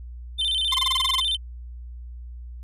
triangle tone with vibrato, 3322 Hz, G#7, in tune, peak -20 dBFS, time 0.38-1.37 s, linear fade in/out 20 ms, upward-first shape square, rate 15 Hz, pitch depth 130 cents each way
sawtooth tone bursts, 1048 Hz, C6, 2 cents sharp, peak -18 dBFS, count 11, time 0.72-1.202 s, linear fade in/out 5 ms, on 22 ms, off 24 ms
effects added 60 Hz sine -35 dBFS peak until 2.63 s + resampled to 32000 Hz

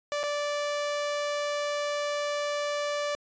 sawtooth tone with dropouts, 584 Hz, D5, 10 cents flat, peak -24 dBFS, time 0.12-3.15 s, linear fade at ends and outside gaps 0 ms, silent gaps 0.231-0.237 s, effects resampled to 16000 Hz

